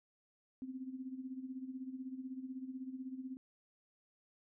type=tone with tremolo; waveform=sine; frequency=260 Hz; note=C4; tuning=11 cents flat; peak=-39 dBFS; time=0.62-3.37 s; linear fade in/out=0 ms; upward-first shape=sine; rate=16 Hz; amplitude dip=70%; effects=none